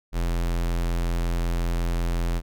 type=tone; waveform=square; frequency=42.72 Hz; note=F1; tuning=37 cents flat; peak=-23 dBFS; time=0.12-2.42 s; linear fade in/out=50 ms; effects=none